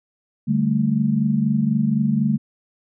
sine chord, D suspended fourth, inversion none, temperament equal, 146.83 / 196 / 220 Hz, D3 / G3 / A3, 0 / 0 / 0 cents, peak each -22 / -22 / -19 dBFS, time 0.47-2.38 s, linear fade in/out 20 ms, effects none

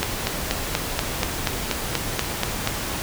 click train, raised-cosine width 0.2 ms, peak -3 dBFS, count 12, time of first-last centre 0.03-2.674 s, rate 4.16 Hz, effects pink hiss -28 dBFS RMS until 3.02 s

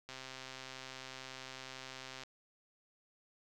click train, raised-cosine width 0.2 ms, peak -29 dBFS, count 282, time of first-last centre 0.09-2.235 s, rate 131 Hz, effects none

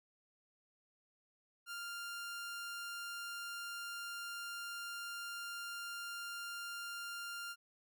sawtooth tone, 1396.9 Hz, F6, in tune, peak -39 dBFS, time 1.66-7.56 s, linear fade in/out 50 ms, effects none

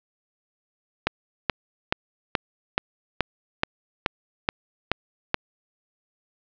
click train, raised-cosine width 0.3 ms, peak -3 dBFS, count 11, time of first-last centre 1.07-5.344 s, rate 2.34 Hz, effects low-pass 4000 Hz 12 dB/octave

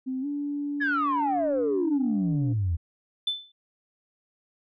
sine tone with pitch glide, 260 to 288.5 Hz, C4 to D4, -11 to -31 cents, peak -27 dBFS, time 0.06-2.54 s, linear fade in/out 20 ms, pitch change +180 cents, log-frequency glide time 0.21-0.26 s
sine exponential sweep, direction down, 1746 to 78.8 Hz, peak -22 dBFS, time 0.8-2.77 s, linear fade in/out 20 ms
sine tone with exponential decay, 3520 Hz, A7, in tune, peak -20 dBFS, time 3.27-3.52 s, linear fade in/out 5 ms, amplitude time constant 53 ms
effects tanh soft clip ceiling -18 dBFS

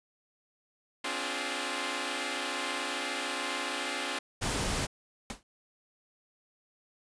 5% pulse chord, D half-diminished seventh, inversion third, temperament equal with one note detuned, 261.6 / 288.6 / 349.2 / 415.3 Hz, C4 / D4 / F4 / Ab4, 0 / -30 / 0 / 0 cents, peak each -26 / -26 / -26 / -28 dBFS, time 1.04-4.19 s, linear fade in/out 5 ms
pink noise, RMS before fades -31 dBFS, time 4.41-4.87 s, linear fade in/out 20 ms
pink noise with exponential decay, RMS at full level -34 dBFS, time 5.3-5.43 s, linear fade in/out 1 ms, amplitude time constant 28 ms
effects resampled to 22050 Hz

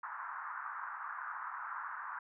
pink band-pass noise, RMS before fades -43 dBFS, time 0.03-2.19 s, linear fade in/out 5 ms, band 950 to 1600 Hz, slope 48 dB/octave, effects none

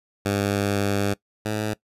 10% pulse tone pair in turn, 100.6 / 106.84 Hz, G2 / G#2, +45 / +50 cents, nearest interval minor second, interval 105 cents, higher second, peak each -13 / -16 dBFS, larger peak first, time 0.25-1.14 / 1.45-1.74 s, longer first, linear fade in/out 10 ms, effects noise-tail reverb RT60 0.1 s tail -21 dB re dry + resampled to 32000 Hz

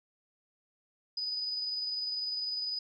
sine tone with tremolo, 4978 Hz, D#8, in tune, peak -31 dBFS, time 1.17-2.79 s, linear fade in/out 5 ms, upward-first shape square, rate 20 Hz, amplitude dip 25%, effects none

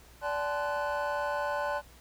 triangle tone cluster, 582 / 790 / 870 / 1033 / 1489 Hz, D5 / G5 / A5 / C6 / F#6, -16 / +13 / -20 / -22 / +11 cents, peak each -31 / -40 / -33 / -35 / -35 dBFS, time 0.21-1.82 s, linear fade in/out 50 ms, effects added 60 Hz sine -55 dBFS peak until 2 s + pink hiss -57 dBFS RMS until 2 s

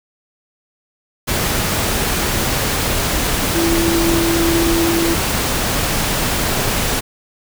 sine tone in noise, 334.5 Hz, E4, 25 cents sharp, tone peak -15 dBFS, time 3.54-5.15 s, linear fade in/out 20 ms, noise pink, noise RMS -18 dBFS, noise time 1.27-7.01 s, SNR 0 dB, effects none

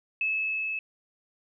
sine tone with level ramp, 2599 Hz, E7, 25 cents flat, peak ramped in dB -24 to -29 dBFS, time 0.21-0.79 s, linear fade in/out 2 ms, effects none

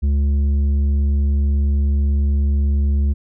sine tone with tanh clipping, 70.9 Hz, C#2, 40 cents sharp, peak -15 dBFS, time 0.02-3.14 s, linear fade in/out 20 ms, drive 7 dB, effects none

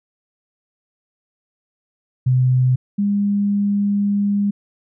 sine tone pair in turn, 127.6 / 202.6 Hz, C3 / G#3, -43 / -43 cents, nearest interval minor sixth, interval 800 cents, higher second, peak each -12 / -15 dBFS, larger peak first, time 2.26-2.76 / 2.98-4.51 s, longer second, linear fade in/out 10 ms, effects none

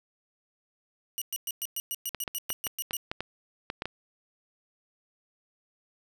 5% pulse tone bursts, 2909 Hz, F#7, 30 cents flat, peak -22 dBFS, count 13, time 1.18-2.968 s, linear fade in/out 0 ms, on 36 ms, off 110 ms
clicks, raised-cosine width 0.3 ms, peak -16 dBFS, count 10, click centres 2.147 / 2.278 / 2.503 / 2.668 / 2.909 / 3.115 / 3.206 / 3.701 / 3.821 / 3.856 s
effects none

